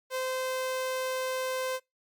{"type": "tone", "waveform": "sawtooth", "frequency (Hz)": 517, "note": "C5", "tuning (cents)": -21, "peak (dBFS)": -26, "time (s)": [0.1, 1.8], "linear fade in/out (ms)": 50, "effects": ["noise-tail reverb RT60 0.2 s tail -25 dB re dry", "Opus 48 kbps"]}